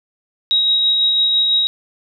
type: tone with tremolo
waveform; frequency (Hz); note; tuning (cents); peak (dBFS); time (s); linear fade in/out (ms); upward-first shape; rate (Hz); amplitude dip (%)
sine; 3809; A#7; +37; -11; 0.51-1.67; 0; sine; 6; 25
effects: none